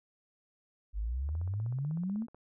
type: exponential sweep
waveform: sine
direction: up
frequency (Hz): 48.27 to 237.4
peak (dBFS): -31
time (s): 0.93-2.27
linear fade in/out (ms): 50
type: click train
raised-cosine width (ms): 1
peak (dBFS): -39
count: 18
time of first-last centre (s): 1.29-2.346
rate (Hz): 16.1
effects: none